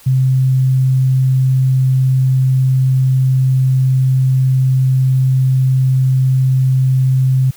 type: tone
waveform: sine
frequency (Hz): 130.81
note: C3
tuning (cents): 0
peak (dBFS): -9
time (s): 0.06-7.51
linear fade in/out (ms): 10
effects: white hiss -43 dBFS RMS until 7.56 s